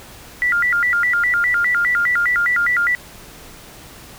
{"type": "tone with vibrato", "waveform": "sine", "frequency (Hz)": 1661.2, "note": "G#6", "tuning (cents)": 0, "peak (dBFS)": -14, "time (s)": [0.42, 2.95], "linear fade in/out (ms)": 0, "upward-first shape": "square", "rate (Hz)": 4.9, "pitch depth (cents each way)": 290, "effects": ["pink hiss -40 dBFS RMS until 4.18 s"]}